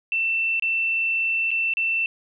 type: tone with dropouts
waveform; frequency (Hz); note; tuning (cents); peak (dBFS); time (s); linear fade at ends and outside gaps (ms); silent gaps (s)
sine; 2679; E7; +27; -20; 0.12-2.06; 1; 0.597-0.623 / 1.507-1.514 / 1.737-1.77
effects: none